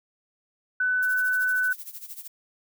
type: tone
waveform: sine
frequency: 1500 Hz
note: F#6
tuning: 23 cents sharp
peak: -21 dBFS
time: 0.8-1.73 s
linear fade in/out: 5 ms
type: noise with tremolo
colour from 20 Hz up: violet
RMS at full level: -37 dBFS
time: 1.02-2.28 s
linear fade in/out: 10 ms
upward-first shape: sine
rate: 13 Hz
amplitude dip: 80%
effects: none